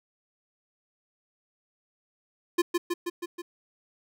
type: tone with echo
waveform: square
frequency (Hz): 348.5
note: F4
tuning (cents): -4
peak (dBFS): -20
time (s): 2.58-2.62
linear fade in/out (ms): 10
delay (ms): 160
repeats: 5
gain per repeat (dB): -3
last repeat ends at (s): 3.42
effects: none